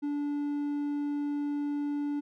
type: tone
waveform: triangle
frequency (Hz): 290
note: D4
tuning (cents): -22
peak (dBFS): -27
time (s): 0.02-2.21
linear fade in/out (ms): 20
effects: none